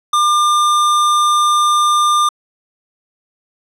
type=tone; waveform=square; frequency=1200 Hz; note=D6; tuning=37 cents sharp; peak=-11 dBFS; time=0.13-2.29 s; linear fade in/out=5 ms; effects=low-pass 9000 Hz 12 dB/octave